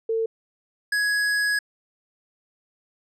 sine / square tone pair in turn, 450 / 1670.8 Hz, A4 / G#6, +39 / +10 cents, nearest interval octave + major seventh, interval 2271 cents, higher second, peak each -21 dBFS, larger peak neither, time 0.09-0.26 / 0.92-1.59 s, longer second, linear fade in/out 5 ms, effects low-pass 10000 Hz 12 dB/octave

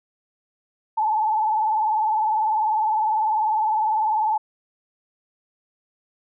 sine tone with vibrato, 869 Hz, A5, 22 cents flat, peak -18 dBFS, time 0.97-4.38 s, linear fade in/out 10 ms, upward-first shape triangle, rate 20 Hz, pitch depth 84 cents each way, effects none

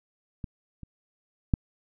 clicks, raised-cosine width 5 ms, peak -22 / -29 / -9 dBFS, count 3, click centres 0.442 / 0.833 / 1.538 s, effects none

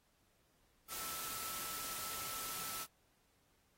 sine tone in noise, 1318 Hz, E6, 1 cent flat, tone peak -50 dBFS, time 0.88-2.87 s, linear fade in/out 50 ms, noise white, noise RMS -44 dBFS, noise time 0.88-2.87 s, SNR -9 dB, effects pink hiss -75 dBFS RMS until 3.77 s + AAC 48 kbps

